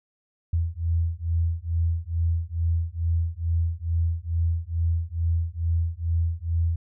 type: beating tone pair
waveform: sine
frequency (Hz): 82.41 / 84.71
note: E2 / E2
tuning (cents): 0 / +48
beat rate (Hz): 2.3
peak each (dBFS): -25 / -25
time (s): 0.53-6.76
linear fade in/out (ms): 5
effects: none